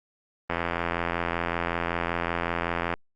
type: click train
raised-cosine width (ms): 0.5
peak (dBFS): -11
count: 209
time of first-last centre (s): 0.5-2.938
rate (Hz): 85.3
effects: Opus 32 kbps